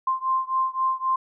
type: beating tone pair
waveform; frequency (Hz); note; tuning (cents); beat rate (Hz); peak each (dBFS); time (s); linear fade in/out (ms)
sine; 1046.5 / 1050.3; C6 / C6; 0 / +6; 3.8; -24 / -25; 0.07-1.16; 5
effects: none